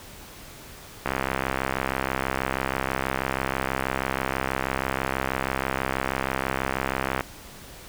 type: click train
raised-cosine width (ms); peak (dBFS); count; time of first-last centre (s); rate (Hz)
0.5; -9; 408; 1.06-7.208; 66.2
effects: pink hiss -44 dBFS RMS until 7.88 s